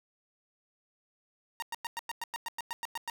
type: tone bursts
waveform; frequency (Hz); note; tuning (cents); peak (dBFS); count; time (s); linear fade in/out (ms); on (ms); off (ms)
sawtooth; 930; A#5; -4; -30; 13; 1.6-3.099; 0; 23; 100
effects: none